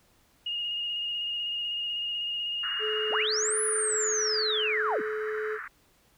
sine tone with vibrato, 2852 Hz, F7, 36 cents sharp, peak -29 dBFS, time 0.46-3.23 s, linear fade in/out 5 ms, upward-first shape square, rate 16 Hz, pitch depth 16 cents each way
pink band-pass noise, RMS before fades -38 dBFS, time 2.63-5.68 s, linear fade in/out 5 ms, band 1300 to 1800 Hz, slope 48 dB/octave
triangle tone, 430.3 Hz, A4, 39 cents flat, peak -28 dBFS, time 2.79-5.59 s, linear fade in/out 50 ms
sine linear two-way sweep, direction up then down, 89.4 to 10210 to 132.3 Hz, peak -26 dBFS, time 3.1-5.02 s, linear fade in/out 50 ms, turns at 3.61 s
effects pink hiss -64 dBFS RMS until 6.17 s

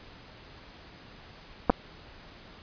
clicks, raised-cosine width 1 ms, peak -6 dBFS, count 2, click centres 1.697 / 1.701 s, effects pink hiss -50 dBFS RMS until 2.62 s + resampled to 11025 Hz

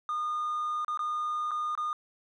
triangle tone with dropouts, 1221 Hz, D#6, 33 cents flat, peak -26 dBFS, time 0.09-1.93 s, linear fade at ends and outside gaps 1 ms, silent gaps 0.847-0.881 / 0.974-0.992 / 1.509-1.515 / 1.752-1.776 s, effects tanh soft clip ceiling -24 dBFS + resampled to 22050 Hz

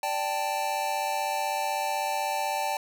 square chord, D suspended fourth, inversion none, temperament equal, 587.3 / 784 / 880 Hz, D5 / G5 / A5, 0 / 0 / 0 cents, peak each -35 / -31 / -31 dBFS, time 0.03-2.77 s, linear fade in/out 2 ms, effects none

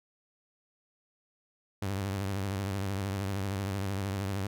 sawtooth tone with vibrato, 98 Hz, G2, in tune, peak -27 dBFS, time 1.82-4.47 s, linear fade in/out 5 ms, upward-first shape triangle, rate 13 Hz, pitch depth 92 cents each way, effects none

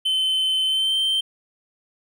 triangle tone with pitch glide, 3065 to 3124 Hz, G7 to G7, -40 to -7 cents, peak -17 dBFS, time 0.05-1.21 s, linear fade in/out 10 ms, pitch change +33 cents, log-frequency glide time 0.66-0.96 s, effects none

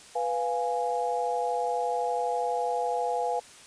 sine chord, F diminished, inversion second, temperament equal, 493.9 / 698.5 / 830.6 Hz, Cb5 / F5 / Ab5, 0 / 0 / 0 cents, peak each -30 dBFS, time 0.15-3.4 s, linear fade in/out 10 ms, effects white hiss -50 dBFS RMS until 3.66 s + resampled to 22050 Hz

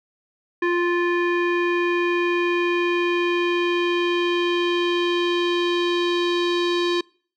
square tone with low-pass filter sweep, 349.2 Hz, F4, in tune, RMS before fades -21 dBFS, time 0.62-7.01 s, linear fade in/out 5 ms, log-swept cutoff 2000 to 4000 Hz, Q 2.9, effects noise-tail reverb RT60 0.5 s tail -26 dB re dry

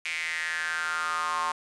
square tone with high-pass filter sweep, 82.2 Hz, E2, 4 cents flat, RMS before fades -30 dBFS, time 0.05-1.52 s, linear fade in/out 5 ms, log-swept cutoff 2300 to 1000 Hz, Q 6.1, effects resampled to 22050 Hz + 8-bit

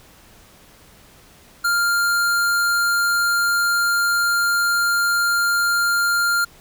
square tone, 1399 Hz, F6, 3 cents sharp, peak -17 dBFS, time 1.64-6.45 s, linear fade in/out 10 ms, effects pink hiss -49 dBFS RMS until 6.6 s

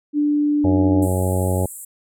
sine tone, 294.5 Hz, D4, 5 cents sharp, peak -15 dBFS, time 0.13-1.08 s, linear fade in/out 50 ms
harmonic tone, 92.5 Hz, F#2, in tune, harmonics 1 / 2 / 3 / 4 / 5 / 6 / 7 / 8 / 9, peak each -19 / -26 / -29 / -28 / -29 / -27 / -31 / -38 / -31 dBFS, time 0.64-1.66 s, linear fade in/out 5 ms
pink high-pass noise, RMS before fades -32 dBFS, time 1.02-1.85 s, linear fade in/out 5 ms, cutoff 7600 Hz, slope 96 dB/octave
effects low-pass 12000 Hz 12 dB/octave

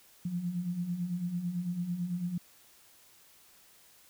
sine beating tone pair, 169.1 / 178.1 Hz, E3 / F3, +44 / +34 cents, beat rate 9 Hz, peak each -39 / -32 dBFS, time 0.25-2.38 s, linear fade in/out 5 ms, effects white hiss -60 dBFS RMS until 4.09 s

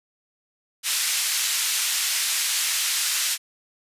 white band-pass noise, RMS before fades -24 dBFS, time 0.83-3.38 s, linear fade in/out 50 ms, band 1900 to 9400 Hz, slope 12 dB/octave, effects resampled to 32000 Hz

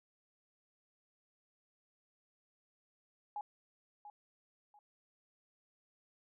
sine tone with echo, 830.6 Hz, G#5, in tune, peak -38 dBFS, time 3.36-3.41 s, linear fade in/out 2 ms, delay 690 ms, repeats 2, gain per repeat -11 dB, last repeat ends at 4.79 s, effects none

